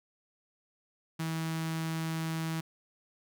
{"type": "tone with notch filter", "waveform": "sawtooth", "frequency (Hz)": 161.8, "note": "E3", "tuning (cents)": -32, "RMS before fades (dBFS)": -34, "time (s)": [1.19, 2.61], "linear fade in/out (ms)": 10, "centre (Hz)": 530, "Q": 1.3, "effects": []}